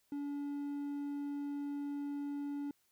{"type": "tone", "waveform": "triangle", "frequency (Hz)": 286.1, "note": "D4", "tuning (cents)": -45, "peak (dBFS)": -35, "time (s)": [0.12, 2.71], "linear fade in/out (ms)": 2, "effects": ["white hiss -75 dBFS RMS until 2.91 s"]}